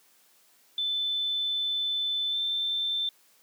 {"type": "tone with pitch glide", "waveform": "sine", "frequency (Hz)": [3520, 3555], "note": ["A7", "A7"], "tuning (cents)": [0, 17], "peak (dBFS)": -26, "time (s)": [0.78, 3.09], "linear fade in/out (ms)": 2, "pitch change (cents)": 17, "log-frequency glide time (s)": [2.3, 2.37], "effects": ["white hiss -62 dBFS RMS until 3.42 s", "high-pass 200 Hz 12 dB/octave"]}